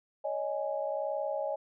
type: chord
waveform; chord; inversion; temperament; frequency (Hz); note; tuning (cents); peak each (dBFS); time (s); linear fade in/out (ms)
sine; C# suspended second; none; equal with one note detuned; 560.8 / 622.3 / 830.6; C#5 / D#5 / G#5; +20 / 0 / 0; -34 / -34 / -38; 0.24-1.56; 10
effects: none